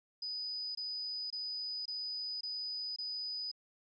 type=tone bursts; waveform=sine; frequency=4978 Hz; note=D#8; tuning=in tune; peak=-37 dBFS; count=6; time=0.22-3.515 s; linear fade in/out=5 ms; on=530 ms; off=23 ms; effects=none